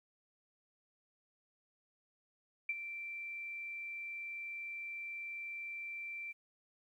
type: tone with ADSR envelope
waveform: sine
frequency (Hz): 2347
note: D7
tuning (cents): -2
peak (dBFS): -31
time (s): 2.69-6.33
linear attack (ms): 4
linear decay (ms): 39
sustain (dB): -10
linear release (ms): 21
effects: 12-bit